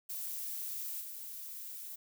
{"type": "noise with level steps", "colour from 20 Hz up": "violet", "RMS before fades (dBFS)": [-40, -45], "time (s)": [0.09, 1.96], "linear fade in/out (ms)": 10, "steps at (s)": 1, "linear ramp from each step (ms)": 20, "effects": []}